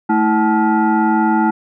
sine tone with frequency modulation, 323.7 Hz, E4, 31 cents flat, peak -11 dBFS, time 0.09-1.51 s, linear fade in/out 10 ms, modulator 543 Hz, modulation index 1.5, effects none

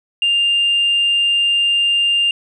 sine tone, 2800 Hz, F7, 4 cents sharp, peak -11 dBFS, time 0.22-2.31 s, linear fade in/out 2 ms, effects tanh soft clip ceiling -9 dBFS

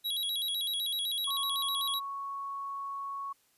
square tone with vibrato, 3590 Hz, A7, 34 cents sharp, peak -31 dBFS, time 0.04-2 s, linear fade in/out 20 ms, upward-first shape square, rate 7.9 Hz, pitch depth 130 cents each way
sine tone, 1108.7 Hz, C#6, in tune, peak -35 dBFS, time 1.27-3.33 s, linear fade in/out 10 ms
effects white hiss -69 dBFS RMS until 3.57 s + resampled to 32000 Hz

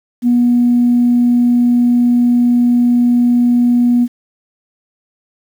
sine tone, 242.1 Hz, B3, 34 cents flat, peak -7 dBFS, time 0.22-4.08 s, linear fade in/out 50 ms, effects tanh soft clip ceiling -3 dBFS + 7-bit

